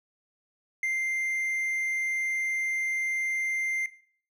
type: tone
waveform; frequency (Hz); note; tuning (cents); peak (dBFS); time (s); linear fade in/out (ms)
triangle; 2093; C7; 0; -24; 0.83-3.86; 2
effects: noise-tail reverb RT60 0.5 s tail -17 dB re dry